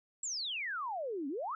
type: exponential two-way sweep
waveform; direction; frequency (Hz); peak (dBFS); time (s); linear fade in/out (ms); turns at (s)
sine; down then up; 7830 to 261.6 to 1365; -35; 0.23-1.55; 2; 1.28
effects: none